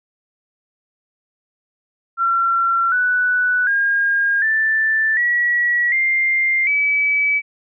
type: tone with pitch steps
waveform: sine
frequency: 1362 / 1485.3 / 1619.7 / 1766.3 / 1926.2 / 2100 / 2291 Hz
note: F6 / F#6 / G#6 / A6 / B6 / C7 / D7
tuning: -44 / +6 / -44 / +6 / -44 / +6 / -44 cents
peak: -14 dBFS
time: 2.17-7.42 s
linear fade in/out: 50 ms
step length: 750 ms
effects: none